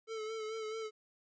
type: tone with vibrato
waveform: square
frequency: 439.1 Hz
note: A4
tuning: 4 cents flat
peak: -39 dBFS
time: 0.07-0.91 s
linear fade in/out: 50 ms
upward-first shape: sine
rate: 4.6 Hz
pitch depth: 37 cents each way
effects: resampled to 16000 Hz + 13-bit